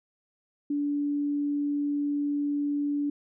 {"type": "tone", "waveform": "sine", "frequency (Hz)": 289.1, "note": "D4", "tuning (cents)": -27, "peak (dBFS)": -25, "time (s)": [0.7, 3.1], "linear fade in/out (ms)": 5, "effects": []}